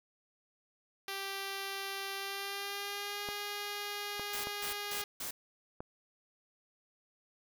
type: tone with pitch glide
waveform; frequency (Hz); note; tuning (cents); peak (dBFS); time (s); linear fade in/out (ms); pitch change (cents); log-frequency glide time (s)
5% pulse; 392 to 410.1; G4 to G#4; 0 to -22; -26; 1.08-5.04; 2; +78; 2.16-3.26
type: clicks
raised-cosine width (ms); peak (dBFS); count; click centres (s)
1; -27; 4; 3.288 / 4.196 / 4.471 / 5.805
type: noise bursts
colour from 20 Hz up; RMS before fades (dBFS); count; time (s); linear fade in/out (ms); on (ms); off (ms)
white; -40; 4; 4.33-5.31; 5; 110; 180
effects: none